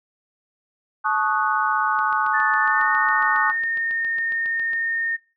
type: chord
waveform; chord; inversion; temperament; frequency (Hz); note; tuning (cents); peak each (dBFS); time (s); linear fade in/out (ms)
sine; D# half-diminished seventh; second; equal with one note detuned; 866.4 / 1108.7 / 1244.5 / 1480; A5 / C#6 / D#6 / F#6; -27 / 0 / 0 / 0; -24; 1.04-3.52; 20
type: click train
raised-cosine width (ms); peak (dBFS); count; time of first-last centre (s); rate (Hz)
0.3; -24; 21; 1.99-4.733; 7.29
type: tone with pitch glide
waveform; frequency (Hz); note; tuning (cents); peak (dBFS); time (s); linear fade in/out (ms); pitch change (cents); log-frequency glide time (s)
sine; 1760 to 1831.6; A6 to A#6; 0 to -31; -21; 2.33-5.17; 20; +69; 2.58-2.91
effects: noise-tail reverb RT60 0.3 s tail -18 dB re dry